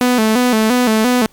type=tone with vibrato; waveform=sawtooth; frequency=233.1 Hz; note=A#3; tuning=in tune; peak=-7 dBFS; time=0.01-1.26 s; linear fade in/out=0 ms; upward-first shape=square; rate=2.9 Hz; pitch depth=110 cents each way; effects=pink hiss -50 dBFS RMS until 1.32 s + Opus 48 kbps